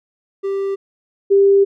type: tone pair in turn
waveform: triangle / sine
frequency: 392.6 / 396 Hz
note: G4 / G4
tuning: +3 / +18 cents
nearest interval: unison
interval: 15 cents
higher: second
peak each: -16 / -8 dBFS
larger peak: second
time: 0.43-0.76 / 1.3-1.65 s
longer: second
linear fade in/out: 20 ms
effects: none